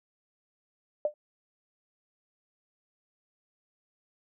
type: tone with exponential decay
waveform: sine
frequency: 598 Hz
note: D5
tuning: 31 cents sharp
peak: -20 dBFS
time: 1.05-1.14 s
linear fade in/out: 2 ms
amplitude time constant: 19 ms
effects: none